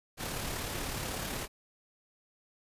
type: noise with amplitude modulation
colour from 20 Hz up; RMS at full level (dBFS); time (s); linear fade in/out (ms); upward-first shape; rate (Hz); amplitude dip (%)
pink; -35; 0.17-1.48; 50; sine; 36.2; 35
effects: resampled to 32000 Hz